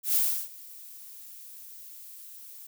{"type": "noise with ADSR envelope", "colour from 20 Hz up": "violet", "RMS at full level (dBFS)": -23, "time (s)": [0.03, 2.67], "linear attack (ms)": 120, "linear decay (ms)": 330, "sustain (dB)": -23, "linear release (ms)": 7, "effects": []}